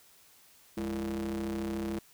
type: ring-modulated tone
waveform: square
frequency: 63.8 Hz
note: C2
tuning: 43 cents flat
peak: -30 dBFS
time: 0.77-1.99 s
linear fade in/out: 5 ms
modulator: 272 Hz
effects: white hiss -60 dBFS RMS until 2.13 s